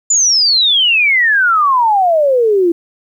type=exponential sweep; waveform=sine; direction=down; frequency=7150 to 330.5 Hz; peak=-8 dBFS; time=0.1-2.72 s; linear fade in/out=5 ms; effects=8-bit